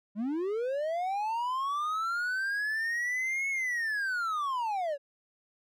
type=linear two-way sweep; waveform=triangle; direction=up then down; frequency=195.8 to 2205 to 542 Hz; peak=-27 dBFS; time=0.15-4.98 s; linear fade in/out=50 ms; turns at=3.49 s; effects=none